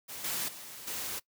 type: noise with level steps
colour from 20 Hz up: white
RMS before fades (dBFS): -42 / -34 / -46 / -37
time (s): 0.08-1.2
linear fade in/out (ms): 20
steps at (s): 0.24 / 0.48 / 0.87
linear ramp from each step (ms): 5
effects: noise-tail reverb RT60 0.1 s tail -21 dB re dry + high-pass 80 Hz 12 dB/octave